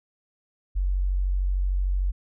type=tone; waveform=sine; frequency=46.63 Hz; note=F#1; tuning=14 cents sharp; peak=-21 dBFS; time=0.75-2.12 s; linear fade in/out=20 ms; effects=none